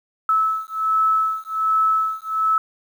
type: beating tone pair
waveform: sine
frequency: 1302 / 1303.3 Hz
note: E6 / E6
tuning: -22 / -20 cents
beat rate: 1.3 Hz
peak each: -20 dBFS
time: 0.29-2.58 s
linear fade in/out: 2 ms
effects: 8-bit